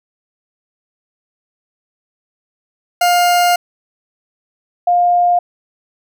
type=tone pair in turn; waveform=40% pulse / sine; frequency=706 / 706 Hz; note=F5 / F5; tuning=+19 / +19 cents; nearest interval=unison; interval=0 cents; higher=neither; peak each=-9 dBFS; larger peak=neither; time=3.01-3.56 / 4.87-5.39 s; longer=first; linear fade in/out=5 ms; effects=none